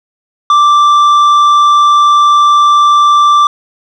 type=tone with tanh clipping; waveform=sine; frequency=1174.7 Hz; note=D6; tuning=in tune; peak=-5 dBFS; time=0.5-3.47 s; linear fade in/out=2 ms; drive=7 dB; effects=none